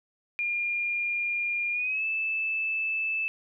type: tone with pitch glide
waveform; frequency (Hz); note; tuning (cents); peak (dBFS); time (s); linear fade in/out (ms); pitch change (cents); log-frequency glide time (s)
sine; 2410 to 2628; D7 to E7; +44 to -6; -26; 0.39-3.28; 0; +150; 1.72-2.05
effects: none